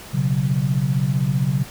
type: chord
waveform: sine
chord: B suspended second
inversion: none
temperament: just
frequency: 123.47 / 138.9 / 185.21 Hz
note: B2 / C#3 / F#3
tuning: 0 / +4 / +2 cents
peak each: -23 / -19 / -24 dBFS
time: 0.13-1.64 s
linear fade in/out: 20 ms
effects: pink hiss -39 dBFS RMS until 1.7 s